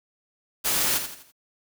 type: noise with echo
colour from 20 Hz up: white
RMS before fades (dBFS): -24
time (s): 0.64-0.99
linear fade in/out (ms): 20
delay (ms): 83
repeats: 4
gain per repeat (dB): -8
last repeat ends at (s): 1.322
effects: none